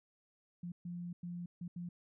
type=tone bursts at uneven times; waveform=sine; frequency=174.61 Hz; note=F3; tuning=in tune; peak=-40 dBFS; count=5; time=0.63-0.72 / 0.85-1.13 / 1.23-1.46 / 1.61-1.68 / 1.76-1.89 s; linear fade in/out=5 ms; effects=none